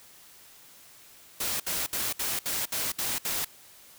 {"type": "noise bursts", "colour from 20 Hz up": "white", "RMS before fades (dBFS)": -30, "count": 8, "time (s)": [1.4, 3.448], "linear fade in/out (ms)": 5, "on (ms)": 200, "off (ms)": 64, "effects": ["white hiss -53 dBFS RMS until 3.98 s"]}